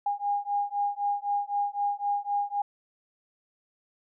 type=beating tone pair; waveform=sine; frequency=812 / 815.9 Hz; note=G#5 / G#5; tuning=-39 / -31 cents; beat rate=3.9 Hz; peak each=-29 dBFS; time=0.06-2.62 s; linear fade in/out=5 ms; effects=none